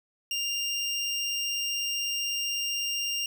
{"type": "tone", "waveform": "25% pulse", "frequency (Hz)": 2796, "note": "F7", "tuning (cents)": 1, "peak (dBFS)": -24, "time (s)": [0.31, 3.26], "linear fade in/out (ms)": 2, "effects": ["11-bit"]}